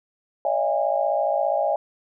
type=tone cluster; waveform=sine; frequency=565 / 622 / 677 / 816 Hz; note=C#5 / D#5 / E5 / G#5; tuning=+33 / -1 / +46 / -31 cents; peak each=-25 dBFS; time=0.45-1.76 s; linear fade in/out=2 ms; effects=none